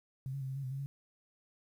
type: tone with pitch steps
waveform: sine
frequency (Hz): 132.5 / 138.5 / 132.6 / 133.3 / 138.6 / 128.5 / 136.3 / 139.1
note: C3 / C#3 / C3 / C3 / C#3 / C3 / C#3 / C#3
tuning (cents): +22 / -1 / +23 / +33 / 0 / -31 / -29 / +6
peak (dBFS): -36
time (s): 0.26-0.86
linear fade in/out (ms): 0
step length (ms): 75
effects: 11-bit